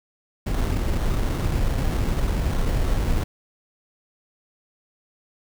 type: noise with sample-and-hold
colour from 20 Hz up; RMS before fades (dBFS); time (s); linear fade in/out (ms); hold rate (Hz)
brown; -22; 0.46-3.24; 10; 2450
effects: none